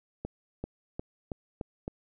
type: accelerating click train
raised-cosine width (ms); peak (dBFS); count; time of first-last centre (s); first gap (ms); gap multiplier
2; -21; 6; 0.25-1.879; 390; 0.91
effects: none